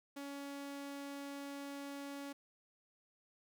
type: tone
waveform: sawtooth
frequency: 281 Hz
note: C#4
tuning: 24 cents sharp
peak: -40 dBFS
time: 0.16-2.33 s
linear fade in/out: 10 ms
effects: none